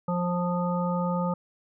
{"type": "harmonic tone", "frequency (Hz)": 176.6, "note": "F3", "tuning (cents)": 20, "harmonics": [1, 3, 5, 7], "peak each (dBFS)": [-26, -31, -33, -34], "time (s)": [0.08, 1.34], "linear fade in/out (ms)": 5, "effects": []}